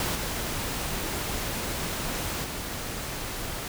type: noise with level steps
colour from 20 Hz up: pink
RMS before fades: -28 / -31 / -34 dBFS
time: 0-3.68 s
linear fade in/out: 2 ms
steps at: 0.15 / 2.44 s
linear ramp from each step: 2 ms
effects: none